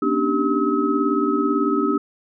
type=tone cluster; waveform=sine; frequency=239.1 / 279.4 / 297.5 / 390.3 / 1283 Hz; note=A#3 / C#4 / D4 / G4 / E6; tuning=+44 / +14 / +22 / -8 / -47 cents; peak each=-25 / -24 / -22 / -23 / -24 dBFS; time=0.02-1.98 s; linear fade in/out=5 ms; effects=none